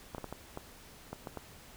clicks, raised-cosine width 1 ms, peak -25 dBFS, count 8, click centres 0.148 / 0.182 / 0.243 / 0.326 / 0.574 / 1.13 / 1.272 / 1.373 s, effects pink hiss -54 dBFS RMS until 1.76 s

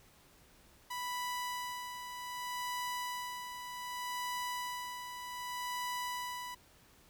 sawtooth tone with tremolo, 987.8 Hz, B5, in tune, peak -32 dBFS, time 0.9-6.55 s, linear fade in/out 10 ms, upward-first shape sine, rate 0.65 Hz, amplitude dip 55%, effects pink hiss -63 dBFS RMS until 7.09 s

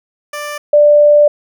15% pulse / sine tone pair in turn, 590 / 590 Hz, D5 / D5, +8 / +8 cents, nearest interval unison, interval 0 cents, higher neither, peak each -15 / -4 dBFS, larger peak second, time 0.33-0.58 / 0.73-1.28 s, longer second, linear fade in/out 5 ms, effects none

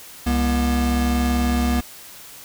square tone pair together, 67.5 / 240.5 Hz, C#2 / B3, -45 / -46 cents, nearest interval octave + minor seventh, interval 2199 cents, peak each -21 dBFS, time 0.26-1.81 s, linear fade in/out 10 ms, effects white hiss -41 dBFS RMS until 2.44 s

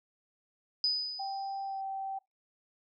sine tone with exponential decay, 4984 Hz, D#8, 2 cents sharp, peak -24 dBFS, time 0.84-1.81 s, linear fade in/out 1 ms, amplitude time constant 210 ms
sine tone with pitch glide, 784 to 775.9 Hz, G5 to G5, 0 to -18 cents, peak -34 dBFS, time 1.19-2.19 s, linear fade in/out 10 ms, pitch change -18 cents, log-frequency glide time 1.65-1.77 s
effects noise-tail reverb RT60 0.2 s tail -23 dB re dry

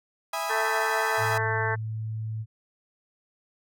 35% pulse chord, E major seventh, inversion none, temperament equal with one note detuned, 659.3 / 821.1 / 987.8 / 1244.5 Hz, E5 / G#5 / B5 / D#6, 0 / -20 / 0 / 0 cents, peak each -32 dBFS, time 0.33-1.38 s, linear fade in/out 5 ms
harmonic tone, 221.5 Hz, A3, 12 cents sharp, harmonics 2 / 3 / 4 / 5 / 6 / 7 / 8 / 9, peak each -32 / -37 / -31 / -35 / -41 / -31 / -31 / -38 dBFS, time 0.49-1.76 s, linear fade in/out 20 ms
sine tone, 110 Hz, A2, in tune, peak -29 dBFS, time 1.17-2.46 s, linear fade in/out 50 ms
effects none

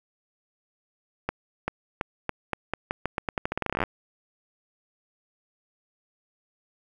accelerating click train, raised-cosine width 0.5 ms, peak -11 dBFS, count 25, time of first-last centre 1.29-3.837 s, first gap 390 ms, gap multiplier 0.85, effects 8-bit

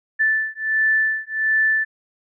sine beating tone pair, 1757 / 1758.4 Hz, A6 / A6, -3 / -2 cents, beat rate 1.4 Hz, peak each -20 dBFS, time 0.19-1.85 s, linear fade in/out 20 ms, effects none

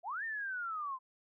sine linear two-way sweep, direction up then down, 622.3 to 1836 to 1011 Hz, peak -36 dBFS, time 0.03-0.99 s, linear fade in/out 50 ms, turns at 0.24 s, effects none

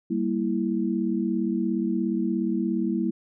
sine chord, E diminished, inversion first, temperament equal, 196 / 233.1 / 329.6 Hz, G3 / Bb3 / E4, 0 / 0 / 0 cents, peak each -27 dBFS, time 0.1-3.11 s, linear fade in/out 10 ms, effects none

